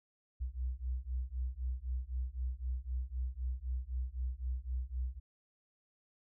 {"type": "beating tone pair", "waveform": "sine", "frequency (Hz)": [61, 64.9], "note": ["B1", "C2"], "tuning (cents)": [-21, -13], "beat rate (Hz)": 3.9, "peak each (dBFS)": [-38, -38], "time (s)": [0.4, 5.2], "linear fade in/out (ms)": 20, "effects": []}